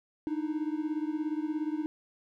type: beating tone pair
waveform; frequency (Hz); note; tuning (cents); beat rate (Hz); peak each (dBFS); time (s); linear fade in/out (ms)
triangle; 301.9 / 318.9; D4 / D#4; +48 / +43; 17; -30 / -32; 0.27-1.86; 0
effects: none